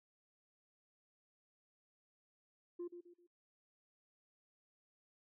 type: tone with echo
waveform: sine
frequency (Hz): 349.2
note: F4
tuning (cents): 0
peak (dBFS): -39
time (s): 2.79-2.88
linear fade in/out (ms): 10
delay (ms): 130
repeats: 3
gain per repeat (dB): -9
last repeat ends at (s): 3.27
effects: noise-tail reverb RT60 0.3 s tail -22 dB re dry + tanh soft clip ceiling -39 dBFS